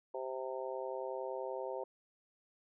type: harmonic tone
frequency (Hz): 130.6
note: C3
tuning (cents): -3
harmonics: 3 / 4 / 5 / 6 / 7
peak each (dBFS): -43 / -41 / -45 / -50 / -46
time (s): 0.14-1.84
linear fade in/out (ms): 5
effects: none